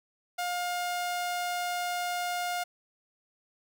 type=tone; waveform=sawtooth; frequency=710 Hz; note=F5; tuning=28 cents sharp; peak=-26 dBFS; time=0.38-2.64 s; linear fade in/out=10 ms; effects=none